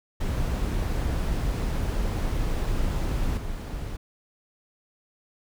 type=noise with level steps; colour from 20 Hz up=brown; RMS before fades=-26 / -32 dBFS; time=0.2-3.97 s; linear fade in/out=10 ms; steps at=3.37 s; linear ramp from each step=5 ms; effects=none